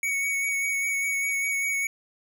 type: tone with vibrato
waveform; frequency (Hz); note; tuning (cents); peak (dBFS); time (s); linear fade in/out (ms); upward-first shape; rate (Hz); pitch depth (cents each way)
square; 2233; C#7; +12; -25; 0.03-1.87; 2; sine; 5; 17
effects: none